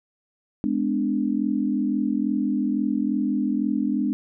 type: tone cluster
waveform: sine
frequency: 209.8 / 253.4 / 295.7 Hz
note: G#3 / B3 / D4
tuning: +18 / +45 / +12 cents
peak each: -25 dBFS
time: 0.64-4.13 s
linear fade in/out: 0 ms
effects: none